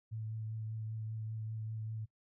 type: tone with vibrato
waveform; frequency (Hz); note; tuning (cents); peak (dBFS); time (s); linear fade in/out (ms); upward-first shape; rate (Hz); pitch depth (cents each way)
sine; 110; A2; 0; -38; 0.11-2.06; 20; triangle; 5.1; 19
effects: noise-tail reverb RT60 0.1 s tail -22 dB re dry